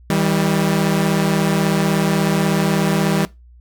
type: tone pair together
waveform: sawtooth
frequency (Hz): 160.5 / 196.88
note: E3 / G3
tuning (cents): -46 / +8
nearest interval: major third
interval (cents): 354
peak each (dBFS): -14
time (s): 0.1-3.25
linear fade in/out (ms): 0
effects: noise-tail reverb RT60 0.2 s tail -19 dB re dry + added 60 Hz sine -42 dBFS peak until 3.6 s